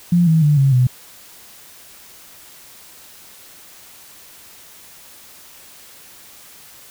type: tone with pitch steps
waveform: sine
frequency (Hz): 174.2 / 160.67 / 148.19 / 136.67 / 126.06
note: F3 / E3 / D3 / C#3 / B2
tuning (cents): -4 / -44 / +16 / -24 / +36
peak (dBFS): -10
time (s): 0.12-0.87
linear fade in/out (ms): 5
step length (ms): 150
effects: white hiss -43 dBFS RMS until 6.9 s